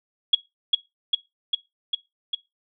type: tone with echo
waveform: sine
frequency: 3322 Hz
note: G#7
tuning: in tune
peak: -11 dBFS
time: 0.33-0.35 s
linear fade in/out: 5 ms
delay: 400 ms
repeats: 5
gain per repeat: -2 dB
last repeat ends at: 2.35 s
effects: noise-tail reverb RT60 0.2 s tail -17 dB re dry